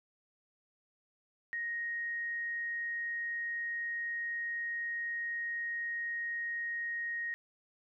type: tone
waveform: sine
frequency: 1872 Hz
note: A#6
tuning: 7 cents sharp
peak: -34 dBFS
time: 1.53-7.34 s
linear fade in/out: 0 ms
effects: none